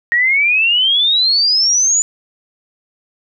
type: exponential sweep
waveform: sine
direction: up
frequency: 1866 to 7040 Hz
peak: -10 dBFS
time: 0.12-2.02 s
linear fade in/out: 0 ms
effects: none